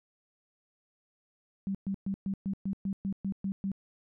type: tone bursts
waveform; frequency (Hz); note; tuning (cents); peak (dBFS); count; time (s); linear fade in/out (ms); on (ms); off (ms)
sine; 195; G3; -9; -29; 11; 1.67-3.717; 0; 77; 120
effects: none